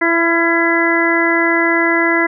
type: harmonic tone with a mistuned harmonic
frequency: 334.6 Hz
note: E4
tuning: 26 cents sharp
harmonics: 1 / 2 / 3 / 4 / 5 / 6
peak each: -16 / -21 / -21 / -22 / -19 / -16 dBFS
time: 0.01-2.27 s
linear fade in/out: 10 ms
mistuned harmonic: 4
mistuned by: +36 cents
effects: none